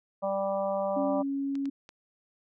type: harmonic tone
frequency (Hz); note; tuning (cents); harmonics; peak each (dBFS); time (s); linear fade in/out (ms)
196; G3; 0; 1 / 3 / 4 / 5 / 6; -38 / -28 / -35 / -38 / -40; 0.22-1.23; 20
type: tone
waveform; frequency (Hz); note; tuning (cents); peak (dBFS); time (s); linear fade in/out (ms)
sine; 276.5; C#4; -4; -28; 0.96-1.7; 10
type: clicks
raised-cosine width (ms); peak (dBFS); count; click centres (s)
0.2; -30; 3; 1.554 / 1.656 / 1.891
effects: none